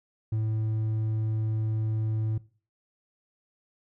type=tone with hard clipping; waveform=sine; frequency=109.5 Hz; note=A2; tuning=8 cents flat; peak=-26 dBFS; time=0.32-2.38 s; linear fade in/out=5 ms; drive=3 dB; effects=noise-tail reverb RT60 0.4 s tail -20 dB re dry